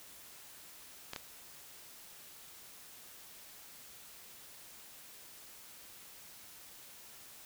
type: clicks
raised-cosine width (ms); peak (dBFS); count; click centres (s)
0.2; -22; 2; 1.134 / 1.162
effects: white hiss -54 dBFS RMS until 7.45 s